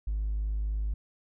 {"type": "tone with hard clipping", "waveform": "sine", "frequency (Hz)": 51.91, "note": "G#1", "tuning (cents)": 0, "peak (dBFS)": -28, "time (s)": [0.07, 0.94], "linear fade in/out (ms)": 5, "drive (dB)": 1, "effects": []}